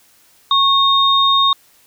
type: tone pair together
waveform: sine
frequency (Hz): 1100 / 3700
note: C#6 / A#7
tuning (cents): -14 / -14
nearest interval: octave + major sixth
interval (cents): 2100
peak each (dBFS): -13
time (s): 0.51-1.53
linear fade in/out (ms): 2
effects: white hiss -52 dBFS RMS until 1.86 s